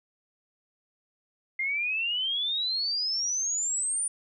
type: exponential sweep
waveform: sine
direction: up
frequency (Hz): 2088 to 9397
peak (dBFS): -26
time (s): 1.59-4.08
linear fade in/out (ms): 5
effects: none